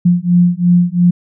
sine beating tone pair, 174.61 / 177.51 Hz, F3 / F3, 0 / +28 cents, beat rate 2.9 Hz, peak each -11 dBFS, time 0.05-1.11 s, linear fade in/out 10 ms, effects none

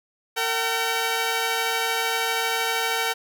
10% pulse tone pair together, 455.3 / 763.1 Hz, A#4 / G5, -41 / -47 cents, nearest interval major sixth, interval 894 cents, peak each -17 dBFS, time 0.36-3.14 s, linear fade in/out 20 ms, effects none

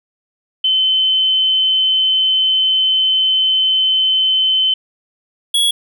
sine / square tone pair in turn, 3062 / 3346 Hz, G7 / G#7, -41 / +12 cents, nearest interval major second, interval 153 cents, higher second, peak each -11 / -12 dBFS, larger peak first, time 0.64-4.74 / 5.54-5.71 s, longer first, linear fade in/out 5 ms, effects none

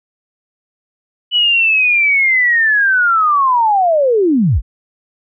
sine linear sweep, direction down, 2972 to 30.87 Hz, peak -9 dBFS, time 1.31-4.62 s, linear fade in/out 50 ms, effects none

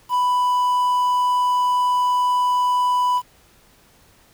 triangle tone with quantisation, 991 Hz, B5, 6 cents sharp, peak -14 dBFS, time 0.09-3.22 s, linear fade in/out 50 ms, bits 7, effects pink hiss -54 dBFS RMS until 4.33 s

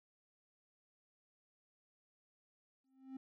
triangle tone with exponential growth, 264.4 Hz, C4, 18 cents sharp, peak -40 dBFS, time 2.84-3.17 s, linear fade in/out 5 ms, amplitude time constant 71 ms, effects none

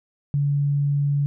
sine tone, 142.9 Hz, D3, 47 cents flat, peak -18 dBFS, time 0.34-1.26 s, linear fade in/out 0 ms, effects none

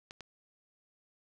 clicks, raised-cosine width 0.2 ms, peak -28 dBFS, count 2, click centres 0.109 / 0.207 s, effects none

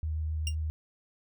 sine tone with vibrato, 78.1 Hz, D#2, 7 cents sharp, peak -29 dBFS, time 0.03-0.7 s, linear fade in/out 0 ms, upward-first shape sine, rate 7.6 Hz, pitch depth 11 cents each way
20% pulse tone with exponential decay, 2800 Hz, F7, 4 cents sharp, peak -24 dBFS, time 0.47-0.55 s, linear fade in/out 2 ms, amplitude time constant 16 ms
effects none

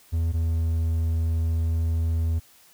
triangle tone pair in turn, 82.41 / 81.79 Hz, E2 / E2, 0 / -13 cents, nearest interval unison, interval 13 cents, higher first, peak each -19 dBFS, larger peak neither, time 0.12-0.33 / 0.33-2.4 s, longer second, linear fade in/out 20 ms, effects white hiss -55 dBFS RMS until 2.73 s

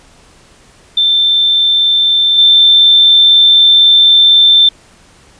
sine tone with level steps, 3558 Hz, A7, 19 cents sharp, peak -7 / -3 dBFS, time 0.97-4.69 s, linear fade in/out 5 ms, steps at 2.38 s, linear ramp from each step 5 ms, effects pink hiss -44 dBFS RMS until 5.39 s + resampled to 22050 Hz

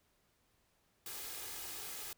white noise with comb filter, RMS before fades -45 dBFS, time 1.06-2.13 s, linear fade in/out 2 ms, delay 2.4 ms, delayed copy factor +0.55, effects pink hiss -75 dBFS RMS until 2.17 s

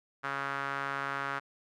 sawtooth tone with band-pass filter, 138.59 Hz, C#3, in tune, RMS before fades -35 dBFS, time 0.23-1.4 s, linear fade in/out 20 ms, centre 1400 Hz, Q 2.9, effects none

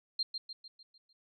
sine tone with echo, 4186 Hz, C8, in tune, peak -29 dBFS, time 0.19-0.23 s, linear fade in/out 5 ms, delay 150 ms, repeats 6, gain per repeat -6 dB, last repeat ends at 1.13 s, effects none

